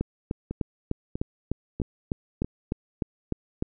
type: two click trains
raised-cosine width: 3 ms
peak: -18 / -13 dBFS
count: 4 / 13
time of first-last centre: 0.51-2.445 / 0.01-3.624 s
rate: 1.55 / 3.32 Hz
effects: none